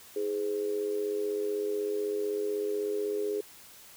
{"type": "tone with amplitude modulation", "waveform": "sine", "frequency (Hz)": 415.3, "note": "G#4", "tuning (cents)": 0, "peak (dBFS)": -25, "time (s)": [0.16, 3.41], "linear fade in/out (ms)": 5, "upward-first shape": "sine", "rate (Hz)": 96, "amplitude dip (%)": 70, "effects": ["white hiss -52 dBFS RMS until 3.96 s"]}